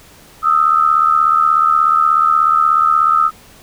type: tone pair together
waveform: sine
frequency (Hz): 1244.5 / 1321.1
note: D#6 / E6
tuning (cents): 0 / +3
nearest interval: minor second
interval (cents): 103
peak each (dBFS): -12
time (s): 0.42-3.31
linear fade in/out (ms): 50
effects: pink hiss -43 dBFS RMS until 3.62 s